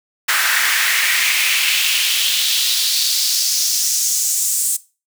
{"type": "noise with high-pass filter sweep", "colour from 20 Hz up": "pink", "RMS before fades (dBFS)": -17, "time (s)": [0.28, 4.77], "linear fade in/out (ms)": 10, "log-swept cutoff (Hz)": [1500, 8200], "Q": 2.6, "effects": ["noise-tail reverb RT60 0.3 s tail -18 dB re dry"]}